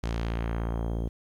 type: tone with low-pass filter sweep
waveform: sawtooth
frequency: 57 Hz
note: A#1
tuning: 38 cents flat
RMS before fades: -30 dBFS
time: 0.03-1.09 s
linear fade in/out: 10 ms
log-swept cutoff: 6700 to 430 Hz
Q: 0.99
effects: 10-bit